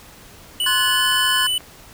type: tone with pitch glide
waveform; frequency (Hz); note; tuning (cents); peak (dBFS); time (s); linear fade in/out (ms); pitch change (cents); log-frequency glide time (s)
square; 2960 to 2986; F#7 to F#7; 0 to +15; -19; 0.6-1.58; 2; +15; 0.9-1.03
type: click train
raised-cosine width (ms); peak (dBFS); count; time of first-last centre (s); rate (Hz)
0.5; -25; 5; 0.64-1.606; 4.14
type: chord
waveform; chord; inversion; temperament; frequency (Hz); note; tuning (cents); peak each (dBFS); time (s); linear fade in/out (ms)
square; F# diminished; second; equal with one note detuned; 1046.5 / 1480 / 1717.8; C6 / F#6 / A6; 0 / 0 / -42; -24; 0.66-1.47; 5
effects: pink hiss -44 dBFS RMS until 1.93 s